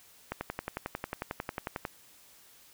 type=click train; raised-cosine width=0.5 ms; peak=-18 dBFS; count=18; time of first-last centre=0.32-1.852 s; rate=11.1 Hz; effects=white hiss -58 dBFS RMS until 2.73 s